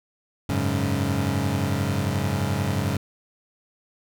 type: chord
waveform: 25% pulse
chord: F# suspended second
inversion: none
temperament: equal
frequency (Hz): 92.5 / 103.83 / 138.59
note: F#2 / G#2 / C#3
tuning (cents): 0 / 0 / 0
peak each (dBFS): -23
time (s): 0.49-2.97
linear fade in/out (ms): 5
effects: none